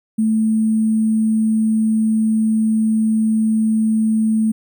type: tone with sample-and-hold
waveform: sine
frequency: 220 Hz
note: A3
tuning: in tune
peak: -13 dBFS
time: 0.18-4.52 s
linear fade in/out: 10 ms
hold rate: 8820 Hz
effects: none